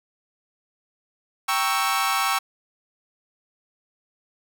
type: chord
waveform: sawtooth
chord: G diminished seventh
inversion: none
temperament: equal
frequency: 784 / 932.3 / 1108.7 / 1318.5 Hz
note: G5 / Bb5 / Db6 / Fb6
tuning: 0 / 0 / 0 / 0 cents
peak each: -23 / -27 / -21 / -22 dBFS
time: 1.48-2.39 s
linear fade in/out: 10 ms
effects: none